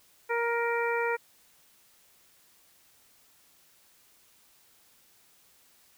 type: harmonic tone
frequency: 468.8 Hz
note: A#4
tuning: 10 cents sharp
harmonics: 1 / 2 / 3 / 4 / 5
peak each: -29 / -32 / -34 / -35 / -36 dBFS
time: 0.29-1.17 s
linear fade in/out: 20 ms
effects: white hiss -62 dBFS RMS until 5.97 s